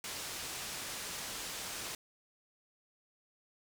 white low-pass noise, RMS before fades -42 dBFS, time 0.04-1.95 s, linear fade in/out 2 ms, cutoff 8400 Hz, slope 12 dB/octave, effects none

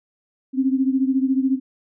sine beating tone pair, 261.6 / 275.6 Hz, C4 / C#4, 0 / -10 cents, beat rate 14 Hz, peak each -18 / -22 dBFS, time 0.53-1.6 s, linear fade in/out 50 ms, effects none

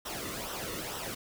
pink noise with flanger, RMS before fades -38 dBFS, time 0.05-1.15 s, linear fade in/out 10 ms, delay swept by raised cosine 0.43 to 1.29 ms, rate 2.2 Hz, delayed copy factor -0.65, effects none

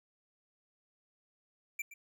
square tone with echo, 2349 Hz, D7, in tune, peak -35 dBFS, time 1.79-1.82 s, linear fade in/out 5 ms, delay 120 ms, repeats 1, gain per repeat -14 dB, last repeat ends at 1.94 s, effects none

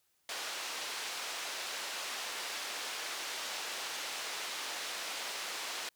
white band-pass noise, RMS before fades -40 dBFS, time 0.29-5.89 s, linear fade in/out 2 ms, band 480 to 5100 Hz, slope 12 dB/octave, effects white hiss -75 dBFS RMS until 5.95 s

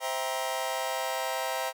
sawtooth chord, C dominant seventh, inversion none, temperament just, 523.3 / 654.1 / 784.9 / 941.9 Hz, C5 / E5 / G5 / Bb5, 0 / -14 / +2 / +18 cents, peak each -31 dBFS, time 0-1.73 s, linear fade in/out 50 ms, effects none

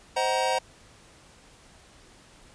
square chord, C half-diminished seventh, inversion none, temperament just, 523.3 / 627.9 / 753.5 / 941.9 Hz, C5 / Eb5 / Gb5 / Bb5, 0 / +16 / +31 / +18 cents, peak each -29 / -33 / -29 / -29 dBFS, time 0.16-0.59 s, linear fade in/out 10 ms, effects pink hiss -54 dBFS RMS until 2.54 s + resampled to 22050 Hz

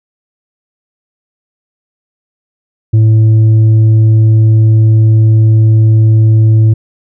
sine tone with tanh clipping, 110 Hz, A2, in tune, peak -4 dBFS, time 2.93-6.74 s, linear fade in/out 10 ms, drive 4 dB, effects none

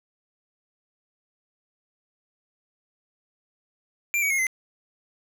square tone with pitch steps, 2369 / 2261 / 2157 / 2059 Hz, D7 / C#7 / C#7 / C7, +14 / +34 / -48 / -28 cents, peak -22 dBFS, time 4.14-4.468 s, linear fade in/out 0 ms, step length 82 ms, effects none

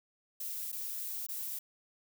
violet noise with dropouts, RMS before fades -39 dBFS, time 0.4-1.59 s, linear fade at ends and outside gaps 5 ms, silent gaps 0.718-0.726 / 1.267-1.286 s, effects none

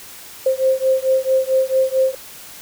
sine beating tone pair, 523.3 / 527.8 Hz, C5 / C5, 0 / +15 cents, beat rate 4.5 Hz, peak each -17 dBFS, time 0.46-2.15 s, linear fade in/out 5 ms, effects white hiss -38 dBFS RMS until 2.61 s

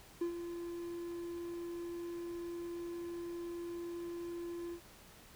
triangle tone with ADSR envelope, 343.6 Hz, F4, 28 cents flat, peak -29 dBFS, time 0.21-4.81 s, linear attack 6 ms, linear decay 100 ms, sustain -9 dB, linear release 88 ms, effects pink hiss -58 dBFS RMS until 5.35 s

